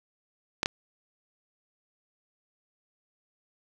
clicks, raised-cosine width 0.2 ms, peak -8 dBFS, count 2, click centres 0.631 / 0.659 s, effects none

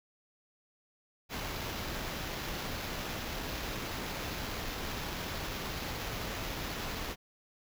pink noise with sample-and-hold, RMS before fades -38 dBFS, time 1.29-7.16 s, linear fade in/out 50 ms, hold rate 8820 Hz, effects none

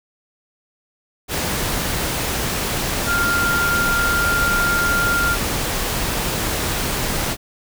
sine tone in noise, 1396.9 Hz, F6, in tune, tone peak -17 dBFS, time 3.06-5.37 s, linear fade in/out 50 ms, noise pink, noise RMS -22 dBFS, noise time 1.28-7.37 s, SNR +2 dB, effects none

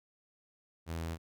sawtooth tone, 82.41 Hz, E2, in tune, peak -32 dBFS, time 0.86-1.18 s, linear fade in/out 50 ms, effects none

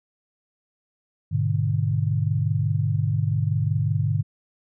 sine chord, G# diminished, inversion none, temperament just, 103.83 / 124.59 / 149.51 Hz, G#2 / B2 / D3, 0 / +16 / +31 cents, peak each -23 / -26 / -24 dBFS, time 1.31-4.23 s, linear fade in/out 20 ms, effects none

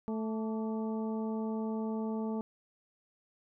harmonic tone with a mistuned harmonic, 220 Hz, A3, in tune, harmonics 1 / 2 / 3 / 4 / 5, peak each -33 / -39 / -46 / -45 / -52 dBFS, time 0.08-2.41 s, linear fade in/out 0 ms, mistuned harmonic 5, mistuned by +77 cents, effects none

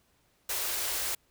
white band-stop noise, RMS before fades -32 dBFS, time 0.49-1.15 s, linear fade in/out 5 ms, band 100 to 320 Hz, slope 48 dB/octave, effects pink hiss -69 dBFS RMS until 1.3 s

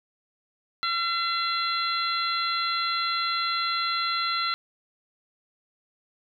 harmonic tone, 680 Hz, F5, 46 cents flat, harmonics 2 / 3 / 4 / 5 / 6, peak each -27 / -33 / -38 / -35 / -29 dBFS, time 0.83-4.54 s, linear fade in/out 0 ms, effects 10-bit

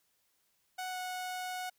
sawtooth tone with pitch glide, 740 to 734.5 Hz, F#5 to F#5, 0 to -13 cents, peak -33 dBFS, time 0.78-1.7 s, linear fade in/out 10 ms, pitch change -13 cents, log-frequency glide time 0.9-0.97 s, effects white hiss -75 dBFS RMS until 1.78 s

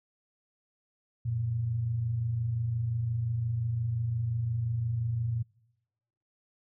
sine tone pair together, 91.37 / 117.1 Hz, F#2 / A#2, -21 / +8 cents, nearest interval major third, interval 429 cents, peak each -38 / -28 dBFS, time 1.25-5.43 s, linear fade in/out 10 ms, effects noise-tail reverb RT60 1.0 s tail -26 dB re dry

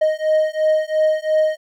triangle beating tone pair, 621 / 623.9 Hz, D#5 / D#5, -3 / +5 cents, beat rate 2.9 Hz, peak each -16 dBFS, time 0.01-1.57 s, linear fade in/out 10 ms, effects none

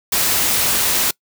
white noise, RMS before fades -17 dBFS, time 0.12-1.11 s, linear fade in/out 5 ms, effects noise-tail reverb RT60 0.1 s tail -24 dB re dry

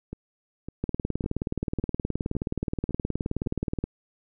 two click trains, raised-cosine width 3 ms, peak -14 / -22 dBFS, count 58 / 7, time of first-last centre 0.84-3.84 / 0.13-3.463 s, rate 19 / 1.8 Hz, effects none

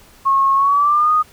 sine tone with pitch glide, 1089 to 1236.6 Hz, C#6 to D#6, -31 to -11 cents, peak -11 dBFS, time 0.25-1.23 s, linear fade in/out 20 ms, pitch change +220 cents, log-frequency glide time 0.55-1.12 s, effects pink hiss -47 dBFS RMS until 1.32 s

